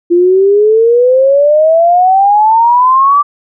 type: exponential sweep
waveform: sine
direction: up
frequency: 342.1 to 1174.7 Hz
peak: -4 dBFS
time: 0.1-3.23 s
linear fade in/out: 20 ms
effects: none